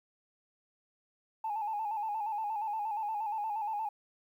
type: tone with vibrato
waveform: sine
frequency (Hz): 855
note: A5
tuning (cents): -50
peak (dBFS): -31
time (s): 1.44-3.89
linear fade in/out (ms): 5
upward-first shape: square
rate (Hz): 8.5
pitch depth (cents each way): 60
effects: tanh soft clip ceiling -27 dBFS + 11-bit

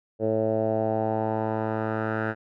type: tone with low-pass filter sweep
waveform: 10% pulse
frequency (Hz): 110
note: A2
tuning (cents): 0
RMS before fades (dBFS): -26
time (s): 0.19-2.35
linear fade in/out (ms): 50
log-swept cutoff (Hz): 510 to 1500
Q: 3.6
effects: none

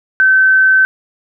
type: tone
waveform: sine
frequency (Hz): 1536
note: G6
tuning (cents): -36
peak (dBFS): -6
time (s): 0.2-0.85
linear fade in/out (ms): 0
effects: none

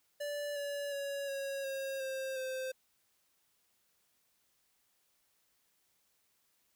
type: tone with pitch steps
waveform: square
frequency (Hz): 582 / 571.3 / 560.9 / 550.6 / 540.5 / 530.6 / 520.9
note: D5 / D5 / C#5 / C#5 / C#5 / C5 / C5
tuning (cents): -16 / -48 / +20 / -12 / -44 / +24 / -8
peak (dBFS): -37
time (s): 0.2-2.72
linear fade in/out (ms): 10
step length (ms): 360
effects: white hiss -75 dBFS RMS until 6.75 s

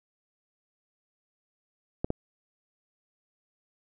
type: clicks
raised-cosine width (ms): 2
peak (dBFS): -14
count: 2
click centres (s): 2.045 / 2.104
effects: none

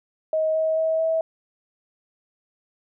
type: tone with pitch steps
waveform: sine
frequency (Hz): 631 / 636.5 / 642 / 647.6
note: D#5 / D#5 / E5 / E5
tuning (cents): +24 / +39 / -46 / -31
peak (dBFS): -19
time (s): 0.33-1.21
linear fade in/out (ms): 2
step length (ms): 220
effects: none

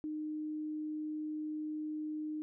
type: tone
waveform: sine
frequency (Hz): 306.4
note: D#4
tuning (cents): -27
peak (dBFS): -36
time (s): 0.04-2.42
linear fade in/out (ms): 0
effects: none

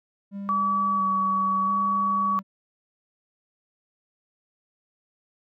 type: tone with vibrato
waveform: triangle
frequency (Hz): 196.3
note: G3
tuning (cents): +3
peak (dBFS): -29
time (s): 0.31-2.43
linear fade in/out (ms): 50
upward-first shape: square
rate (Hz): 0.73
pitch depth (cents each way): 25
type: tone with pitch glide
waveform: sine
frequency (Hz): 1145 to 1131.8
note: D6 to C#6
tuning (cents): -44 to +36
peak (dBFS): -21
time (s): 0.49-2.39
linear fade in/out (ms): 0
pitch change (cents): -20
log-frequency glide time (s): 0.86-1.14
effects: none

